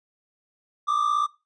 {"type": "tone pair together", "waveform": "triangle", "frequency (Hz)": [1176.1, 1233], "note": ["D6", "D#6"], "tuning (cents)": [2, -16], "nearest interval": "minor second", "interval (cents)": 82, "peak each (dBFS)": [-20, -25], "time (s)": [0.87, 1.27], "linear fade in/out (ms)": 20, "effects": ["noise-tail reverb RT60 0.3 s tail -22 dB re dry", "resampled to 22050 Hz"]}